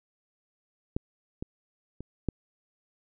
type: clicks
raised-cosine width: 3 ms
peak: -15 / -21 / -26 / -14 dBFS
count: 4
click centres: 0.965 / 1.425 / 2.006 / 2.287 s
effects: none